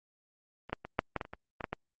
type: clicks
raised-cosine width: 0.5 ms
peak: -28 / -16 / -25 / -11 / -16 / -20 / -30 / -25 / -22 / -19 / -18 dBFS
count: 11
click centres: 0.696 / 0.73 / 0.85 / 0.991 / 1.163 / 1.212 / 1.251 / 1.335 / 1.608 / 1.642 / 1.73 s
effects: Opus 32 kbps